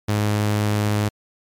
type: tone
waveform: sawtooth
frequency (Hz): 104.8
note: G#2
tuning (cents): +16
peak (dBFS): -14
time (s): 0.08-1.09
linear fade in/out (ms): 10
effects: MP3 96 kbps